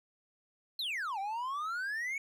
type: exponential two-way sweep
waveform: triangle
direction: down then up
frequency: 4285 to 762 to 2264 Hz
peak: -32 dBFS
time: 0.79-2.18 s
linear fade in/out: 2 ms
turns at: 1.19 s
effects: none